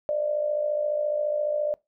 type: tone with amplitude modulation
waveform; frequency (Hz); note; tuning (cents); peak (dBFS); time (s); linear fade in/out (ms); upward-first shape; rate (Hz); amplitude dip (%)
sine; 597; D5; +28; -20; 0.09-1.74; 0; sine; 54.5; 65
effects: noise-tail reverb RT60 0.2 s tail -22 dB re dry